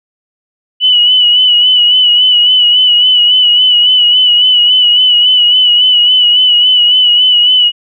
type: tone with vibrato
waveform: sine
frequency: 2960 Hz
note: F#7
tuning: in tune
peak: -4 dBFS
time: 0.8-7.72 s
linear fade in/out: 50 ms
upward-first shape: sine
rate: 3.6 Hz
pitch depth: 42 cents each way
effects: none